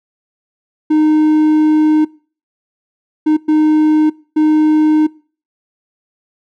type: tone bursts at uneven times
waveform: triangle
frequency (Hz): 308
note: D#4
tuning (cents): -17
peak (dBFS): -6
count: 4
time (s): 0.9-2.05 / 3.26-3.37 / 3.48-4.1 / 4.36-5.07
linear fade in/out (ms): 10
effects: noise-tail reverb RT60 0.4 s tail -22 dB re dry